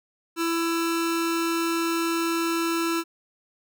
sawtooth tone pair together, 333.3 / 666.6 Hz, E4 / E5, +19 / +19 cents, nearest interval octave, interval 1200 cents, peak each -19 / -25 dBFS, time 0.36-3.04 s, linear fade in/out 50 ms, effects none

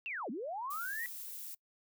sine linear two-way sweep, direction down then up, 2794 to 200 to 1962 Hz, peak -37 dBFS, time 0.06-1.06 s, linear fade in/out 0 ms, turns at 0.3 s
violet noise, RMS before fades -45 dBFS, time 0.7-1.55 s, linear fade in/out 10 ms
effects noise-tail reverb RT60 0.1 s tail -23 dB re dry

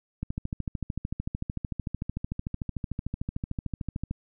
click train, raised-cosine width 5 ms, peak -18 dBFS, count 53, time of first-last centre 0.23-4.111 s, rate 13.4 Hz, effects none

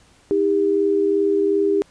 sine tone pair together, 317.1 / 399.8 Hz, D#4 / G4, +33 / +34 cents, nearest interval major third, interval 401 cents, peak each -22 / -16 dBFS, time 0.31-1.82 s, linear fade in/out 0 ms, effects pink hiss -54 dBFS RMS until 1.9 s + resampled to 22050 Hz

